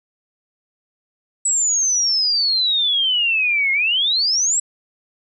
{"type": "exponential two-way sweep", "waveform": "sine", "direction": "down then up", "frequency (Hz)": [7902, 2128, 7902], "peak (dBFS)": -15, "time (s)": [1.45, 4.6], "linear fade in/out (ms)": 5, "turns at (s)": 3.72, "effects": []}